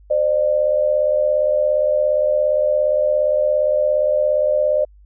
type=tone pair together; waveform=sine; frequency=523.3 / 600.6 Hz; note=C5 / D5; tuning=0 / +39 cents; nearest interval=major second; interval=239 cents; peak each=-20 / -15 dBFS; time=0.1-4.85 s; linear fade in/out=10 ms; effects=added 50 Hz sine -44 dBFS peak until 5.05 s